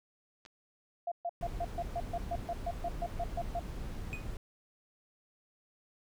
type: clicks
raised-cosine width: 0.2 ms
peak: -37 dBFS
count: 2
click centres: 0.452 / 0.461 s
type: tone bursts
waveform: sine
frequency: 691 Hz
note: F5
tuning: 19 cents flat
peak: -32 dBFS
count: 15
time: 1.07-3.595 s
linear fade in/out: 5 ms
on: 47 ms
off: 130 ms
type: noise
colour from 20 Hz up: brown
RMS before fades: -40 dBFS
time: 1.41-4.37 s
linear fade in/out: 2 ms
type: tone with exponential decay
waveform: triangle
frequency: 2489 Hz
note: D#7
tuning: in tune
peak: -34 dBFS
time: 4.13-4.27 s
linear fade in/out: 0 ms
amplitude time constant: 30 ms
effects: none